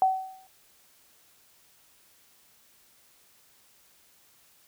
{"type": "tone with exponential decay", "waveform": "sine", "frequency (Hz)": 758, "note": "F#5", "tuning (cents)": 42, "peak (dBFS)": -16, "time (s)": [0.02, 0.47], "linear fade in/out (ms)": 1, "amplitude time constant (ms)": 97, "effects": ["white hiss -61 dBFS RMS until 4.67 s"]}